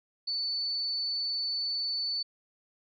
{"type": "tone", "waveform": "sine", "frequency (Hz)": 4489, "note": "C#8", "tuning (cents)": 21, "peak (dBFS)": -29, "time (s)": [0.27, 2.23], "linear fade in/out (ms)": 10, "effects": []}